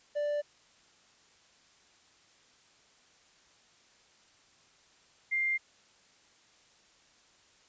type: tone pair in turn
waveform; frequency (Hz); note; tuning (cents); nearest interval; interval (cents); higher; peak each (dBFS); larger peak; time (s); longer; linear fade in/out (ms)
triangle / sine; 587.3 / 2100; D5 / C7; 0 / +6; octave + minor seventh; 2206; second; -27; neither; 0.15-0.42 / 5.31-5.58; neither; 20
effects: white hiss -63 dBFS RMS until 7.68 s + resampled to 16000 Hz